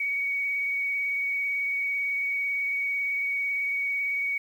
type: tone with vibrato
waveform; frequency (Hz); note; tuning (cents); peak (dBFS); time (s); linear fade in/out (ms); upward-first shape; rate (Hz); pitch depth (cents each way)
sine; 2246; C#7; +22; -25; 0-4.38; 5; triangle; 18; 22
effects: 9-bit